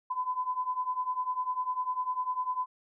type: beating tone pair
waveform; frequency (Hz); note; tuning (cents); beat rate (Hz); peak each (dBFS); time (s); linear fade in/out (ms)
sine; 1003 / 1013; B5 / B5; +26 / +44; 10; -34 / -31; 0.1-2.66; 10
effects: none